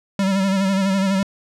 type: tone with vibrato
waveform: square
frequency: 193.7 Hz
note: G3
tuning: 20 cents flat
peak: -17 dBFS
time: 0.19-1.23 s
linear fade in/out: 2 ms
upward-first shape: sine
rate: 12 Hz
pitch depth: 48 cents each way
effects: low-pass 8000 Hz 12 dB/octave